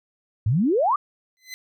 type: exponential sweep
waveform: sine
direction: up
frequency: 96.2 to 1244.5 Hz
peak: -17 dBFS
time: 0.46-0.96 s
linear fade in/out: 5 ms
type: tone with exponential growth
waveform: 20% pulse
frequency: 2033 Hz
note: B6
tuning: 50 cents sharp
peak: -25 dBFS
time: 1.37-1.54 s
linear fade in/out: 0 ms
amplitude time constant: 36 ms
effects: none